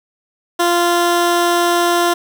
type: tone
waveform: 15% pulse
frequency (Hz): 346.8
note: F4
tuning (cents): -12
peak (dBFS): -6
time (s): 0.59-2.14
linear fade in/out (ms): 10
effects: none